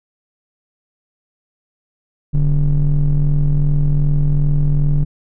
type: ring-modulated tone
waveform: triangle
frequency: 62.7 Hz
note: B1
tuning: 27 cents sharp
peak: -6 dBFS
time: 2.33-5.05 s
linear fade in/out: 20 ms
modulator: 84 Hz
effects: none